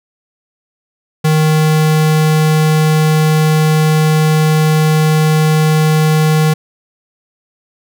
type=tone; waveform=square; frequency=155.56 Hz; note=D#3; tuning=in tune; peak=-9 dBFS; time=1.24-6.54 s; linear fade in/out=10 ms; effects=none